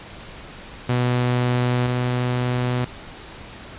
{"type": "tone pair in turn", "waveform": "sawtooth", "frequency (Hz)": [123.47, 124.03], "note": ["B2", "B2"], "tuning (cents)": [0, 8], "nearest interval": "unison", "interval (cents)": 8, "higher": "second", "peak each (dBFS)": [-14, -16], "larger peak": "first", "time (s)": [[0.89, 1.87], [1.87, 2.85]], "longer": "neither", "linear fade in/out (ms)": 5, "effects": ["pink hiss -39 dBFS RMS until 3.78 s", "resampled to 8000 Hz"]}